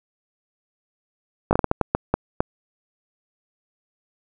slowing click train, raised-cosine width 1 ms, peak -3 dBFS, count 10, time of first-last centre 1.51-2.405 s, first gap 19 ms, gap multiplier 1.39, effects none

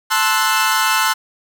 sawtooth chord, F# half-diminished seventh, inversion first, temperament equal with one note detuned, 880 / 1049.5 / 1318.5 / 1480 Hz, A5 / C6 / E6 / F#6, 0 / +5 / 0 / 0 cents, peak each -16 dBFS, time 0.1-1.14 s, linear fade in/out 20 ms, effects none

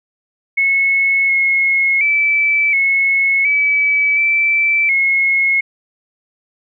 sine tone with pitch steps, 2191 / 2169 / 2315 / 2187 / 2293 / 2328 / 2170 Hz, C#7 / C#7 / D7 / C#7 / D7 / D7 / C#7, -21 / -38 / -25 / -24 / -42 / -16 / -37 cents, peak -11 dBFS, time 0.57-5.61 s, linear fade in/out 10 ms, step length 720 ms, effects none

